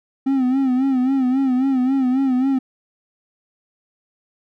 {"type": "tone with vibrato", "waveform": "triangle", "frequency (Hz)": 261.6, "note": "C4", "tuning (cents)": 0, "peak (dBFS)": -13, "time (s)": [0.26, 2.59], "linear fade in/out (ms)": 10, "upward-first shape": "sine", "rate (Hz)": 3.7, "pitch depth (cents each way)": 80, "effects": []}